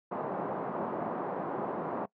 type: band-pass noise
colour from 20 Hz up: white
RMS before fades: -35 dBFS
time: 0.11-2.06 s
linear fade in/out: 10 ms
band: 160 to 970 Hz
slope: 24 dB/octave
effects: noise-tail reverb RT60 0.1 s tail -22 dB re dry